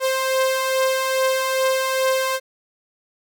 sawtooth beating tone pair, 523.3 / 525.7 Hz, C5 / C5, 0 / +8 cents, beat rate 2.4 Hz, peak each -22 / -15 dBFS, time 0-2.4 s, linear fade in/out 50 ms, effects none

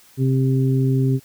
harmonic tone, 132.2 Hz, C3, 18 cents sharp, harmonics 1 / 2 / 3, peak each -16 / -22 / -26 dBFS, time 0.17-1.2 s, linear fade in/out 50 ms, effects white hiss -51 dBFS RMS until 1.24 s

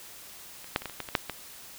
clicks, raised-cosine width 0.3 ms, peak -28 / -8 / -23 / -18 / -26 / -17 / -22 / -6 / -16 dBFS, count 9, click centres 0.644 / 0.761 / 0.82 / 0.857 / 0.897 / 1.003 / 1.088 / 1.152 / 1.297 s, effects white hiss -47 dBFS RMS until 1.78 s

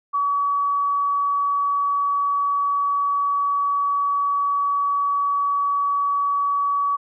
sine tone, 1136 Hz, C#6, 42 cents sharp, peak -18 dBFS, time 0.13-6.97 s, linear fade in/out 20 ms, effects none

